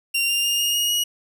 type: tone with pitch steps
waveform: sawtooth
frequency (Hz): 2768 / 2794 / 2820 / 2846 / 2872 / 2899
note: F7 / F7 / F7 / F7 / F7 / F#7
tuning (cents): -16 / 0 / +16 / +32 / +48 / -36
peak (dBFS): -16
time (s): 0.14-1.04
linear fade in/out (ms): 10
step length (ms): 150
effects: none